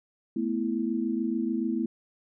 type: chord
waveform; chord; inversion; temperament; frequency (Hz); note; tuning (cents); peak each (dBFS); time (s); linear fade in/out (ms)
sine; A suspended second; none; equal; 220 / 246.9 / 329.6; A3 / B3 / E4; 0 / 0 / 0; -30; 0.36-1.86; 5
effects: none